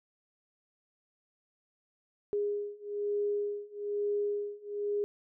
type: beating tone pair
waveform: sine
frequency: 410.5 / 411.6 Hz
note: G#4 / G#4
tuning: -20 / -16 cents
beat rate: 1.1 Hz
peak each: -34 / -33 dBFS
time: 2.33-5.04 s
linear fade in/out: 0 ms
effects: none